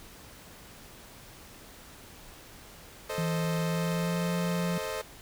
sawtooth chord, A diminished, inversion none, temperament equal, 440 / 523.3 / 622.3 Hz, A4 / C5 / Eb5, 0 / 0 / 0 cents, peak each -33 dBFS, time 3.09-5.02 s, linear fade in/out 10 ms
sine tone with pitch glide, 164.5 to 173.18 Hz, E3 to F3, -3 to -14 cents, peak -28 dBFS, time 3.18-4.78 s, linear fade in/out 2 ms, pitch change +89 cents, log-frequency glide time 3.59-4.31 s
effects pink hiss -50 dBFS RMS until 5.21 s

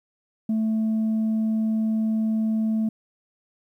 sine tone, 220 Hz, A3, in tune, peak -18 dBFS, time 0.49-2.89 s, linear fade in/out 5 ms, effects tanh soft clip ceiling -19 dBFS + 10-bit

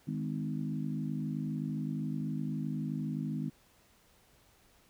harmonic tone with a mistuned harmonic, 51.6 Hz, G#1, 10 cents flat, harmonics 3 / 4 / 5 / 6, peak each -36 / -38 / -38 / -44 dBFS, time 0.07-3.5 s, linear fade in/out 10 ms, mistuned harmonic 5, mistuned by -26 cents, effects pink hiss -65 dBFS RMS until 4.89 s

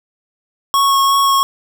square tone with vibrato, 1100 Hz, C#6, 14 cents flat, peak -11 dBFS, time 0.74-1.43 s, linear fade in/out 0 ms, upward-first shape sine, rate 2.8 Hz, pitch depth 11 cents each way, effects none

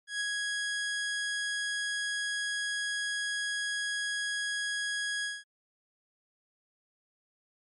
sawtooth tone with ADSR envelope, 1660 Hz, G#6, 1 cent flat, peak -25 dBFS, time 0.07-5.44 s, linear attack 140 ms, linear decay 7 ms, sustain -2 dB, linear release 200 ms, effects MP3 48 kbps

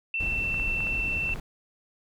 sine tone, 2684 Hz, E7, 31 cents sharp, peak -26 dBFS, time 0.14-1.34 s, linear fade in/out 2 ms
brown noise, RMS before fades -34 dBFS, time 0.2-1.4 s, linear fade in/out 2 ms
clicks, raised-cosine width 0.5 ms, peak -25 dBFS, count 6, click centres 0.543 / 0.598 / 0.805 / 0.87 / 1.292 / 1.359 s
effects none

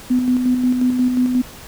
sine tone with tremolo, 250.9 Hz, B3, 28 cents sharp, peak -12 dBFS, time 0.1-1.42 s, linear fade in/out 10 ms, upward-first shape square, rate 5.6 Hz, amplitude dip 40%, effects pink hiss -38 dBFS RMS until 1.67 s

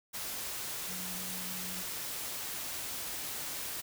sine tone in noise, 183.1 Hz, F#3, 18 cents flat, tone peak -46 dBFS, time 0.88-1.83 s, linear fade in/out 20 ms, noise white, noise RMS -39 dBFS, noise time 0.13-3.82 s, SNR -10 dB, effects none

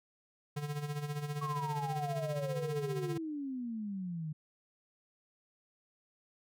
square tone with tremolo, 146.83 Hz, D3, in tune, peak -34 dBFS, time 0.56-3.18 s, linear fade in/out 10 ms, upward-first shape sine, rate 15 Hz, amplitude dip 65%
sine exponential sweep, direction down, 1122 to 150.1 Hz, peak -36 dBFS, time 1.41-4.33 s, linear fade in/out 10 ms
effects none

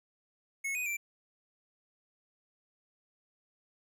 square tone with pitch steps, 2191 / 2492 / 2350 Hz, C#7 / D#7 / D7, -21 / +2 / +1 cents, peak -33 dBFS, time 0.64-0.97 s, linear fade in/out 10 ms, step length 110 ms, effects none

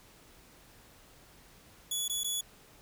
15% pulse tone with dropouts, 3400 Hz, G#7, 40 cents sharp, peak -24 dBFS, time 1.91-2.41 s, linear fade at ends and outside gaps 5 ms, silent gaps 2.081-2.096 / 2.235-2.243 s, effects pink hiss -58 dBFS RMS until 2.81 s

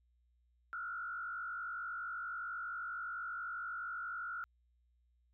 sine tone with frequency modulation, 1396.9 Hz, F6, in tune, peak -39 dBFS, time 0.73-4.44 s, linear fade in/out 0 ms, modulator 52.2 Hz, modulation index 1.3, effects added 60 Hz sine -70 dBFS peak until 5.33 s

